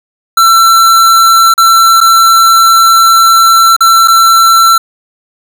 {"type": "tone with dropouts", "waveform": "square", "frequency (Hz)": 1345, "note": "E6", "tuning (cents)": 34, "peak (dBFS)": -3, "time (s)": [0.37, 4.78], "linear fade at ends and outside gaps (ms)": 5, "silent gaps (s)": [[1.54, 1.578], [2.005, 2.011], [3.765, 3.806], [4.076, 4.081]], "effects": []}